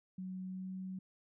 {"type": "tone with pitch glide", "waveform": "sine", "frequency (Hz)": [186.1, 187.61], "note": ["F#3", "F#3"], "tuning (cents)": [10, 24], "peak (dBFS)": -40, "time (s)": [0.18, 0.99], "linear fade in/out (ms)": 5, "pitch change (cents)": 14, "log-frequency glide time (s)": [0.46, 0.71], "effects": []}